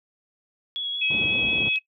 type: tone with vibrato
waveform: sine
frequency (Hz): 3348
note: G#7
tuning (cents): +13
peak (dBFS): -26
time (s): 0.76-1.76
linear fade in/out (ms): 0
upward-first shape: sine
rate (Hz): 5.5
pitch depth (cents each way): 14
type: tone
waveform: sine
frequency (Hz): 2552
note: D#7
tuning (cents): +43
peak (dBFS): -22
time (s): 1.01-1.79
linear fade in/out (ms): 10
type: band-pass noise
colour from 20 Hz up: pink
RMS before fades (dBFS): -34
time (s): 1.1-1.69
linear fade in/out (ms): 5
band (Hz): 130 to 490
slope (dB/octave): 12
effects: noise-tail reverb RT60 0.1 s tail -18 dB re dry